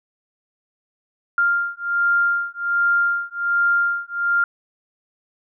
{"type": "beating tone pair", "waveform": "sine", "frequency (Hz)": [1396.9, 1398.2], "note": ["F6", "F6"], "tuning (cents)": [0, 2], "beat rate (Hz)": 1.3, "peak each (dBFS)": -20, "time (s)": [1.38, 4.44], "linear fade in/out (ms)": 2, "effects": []}